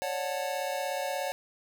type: chord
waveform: square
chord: D major seventh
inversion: third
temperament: just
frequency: 550.6 / 587.3 / 734.2 / 881 Hz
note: C#5 / D5 / F#5 / A5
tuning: -12 / 0 / -14 / +2 cents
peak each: -35 / -38 / -36 / -40 dBFS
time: 0.02-1.32 s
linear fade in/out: 0 ms
effects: none